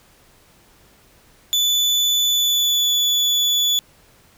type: tone with pitch glide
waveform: 35% pulse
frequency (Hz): 3483 to 3447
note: A7 to A7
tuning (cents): -18 to -36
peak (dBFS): -14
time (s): 1.53-3.79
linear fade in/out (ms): 0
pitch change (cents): -18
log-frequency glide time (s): 2.28-2.95
effects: pink hiss -53 dBFS RMS until 4.37 s